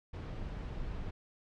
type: noise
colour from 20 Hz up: brown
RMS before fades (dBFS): -40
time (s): 0.13-1.11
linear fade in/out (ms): 10
effects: low-pass 4000 Hz 12 dB/octave